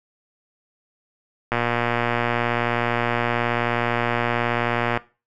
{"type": "click train", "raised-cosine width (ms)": 0.5, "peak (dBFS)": -6, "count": 412, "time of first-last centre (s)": [1.52, 4.974], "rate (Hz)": 119, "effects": ["noise-tail reverb RT60 0.3 s tail -18 dB re dry"]}